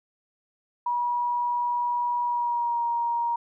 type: tone with pitch glide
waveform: sine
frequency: 965 to 941.9 Hz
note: B5 to A#5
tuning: -40 to +18 cents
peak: -23 dBFS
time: 0.86-3.36 s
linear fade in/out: 5 ms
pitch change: -42 cents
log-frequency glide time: 2.24-2.83 s
effects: none